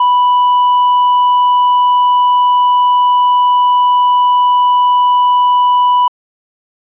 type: tone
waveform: triangle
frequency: 987.8 Hz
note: B5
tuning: in tune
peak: -5 dBFS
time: 0-6.08 s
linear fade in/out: 5 ms
effects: resampled to 8000 Hz